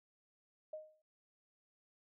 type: tone with exponential decay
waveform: sine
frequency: 620 Hz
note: D#5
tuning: 6 cents flat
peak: -40 dBFS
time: 0.73-1.02 s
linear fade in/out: 5 ms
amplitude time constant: 63 ms
effects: none